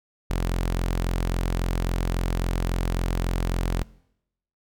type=tone; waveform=sawtooth; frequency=43.65 Hz; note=F1; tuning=in tune; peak=-19 dBFS; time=0.3-3.83 s; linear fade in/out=0 ms; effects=noise-tail reverb RT60 0.8 s tail -22 dB re dry